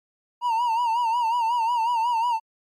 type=tone with vibrato; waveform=triangle; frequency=934 Hz; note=A#5; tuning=3 cents sharp; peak=-18 dBFS; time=0.41-2.4 s; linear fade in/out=50 ms; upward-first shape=sine; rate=5.5 Hz; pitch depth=87 cents each way; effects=MP3 64 kbps